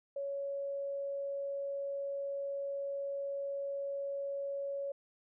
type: tone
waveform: sine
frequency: 558 Hz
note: C#5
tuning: 11 cents sharp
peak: -35 dBFS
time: 0.16-4.92 s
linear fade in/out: 5 ms
effects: none